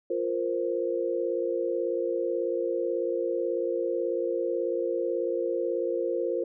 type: chord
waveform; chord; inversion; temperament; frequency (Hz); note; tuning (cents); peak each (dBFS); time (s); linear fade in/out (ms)
sine; F suspended fourth; none; just; 349.2 / 465.6 / 523.8; F4 / Bb4 / C5; 0 / -2 / +2; -30; 0.1-6.44; 5
effects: none